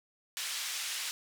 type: band-pass noise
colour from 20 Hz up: pink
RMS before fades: -37 dBFS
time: 0.37-1.11 s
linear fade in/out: 0 ms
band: 2400 to 9600 Hz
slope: 12 dB/octave
effects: none